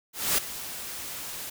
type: noise with ADSR envelope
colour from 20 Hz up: white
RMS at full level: -23 dBFS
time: 0.13-1.5 s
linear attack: 250 ms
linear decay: 8 ms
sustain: -14 dB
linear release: 8 ms
effects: none